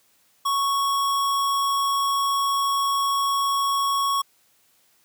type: tone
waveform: square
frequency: 1108.7 Hz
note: C#6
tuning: in tune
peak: -21 dBFS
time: 0.45-4.22 s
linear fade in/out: 10 ms
effects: white hiss -62 dBFS RMS until 5.04 s + high-pass 80 Hz 12 dB/octave